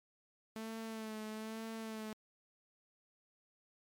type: tone with vibrato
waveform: sawtooth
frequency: 220 Hz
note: A3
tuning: in tune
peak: -38 dBFS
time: 0.56-2.13 s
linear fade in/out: 0 ms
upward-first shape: sine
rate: 1.1 Hz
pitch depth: 34 cents each way
effects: MP3 96 kbps